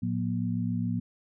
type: tone cluster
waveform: sine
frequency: 112 / 179.3 / 238.9 Hz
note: A2 / F3 / A#3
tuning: +31 / +46 / +43 cents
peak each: -31 dBFS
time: 0.02-1 s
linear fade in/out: 10 ms
effects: none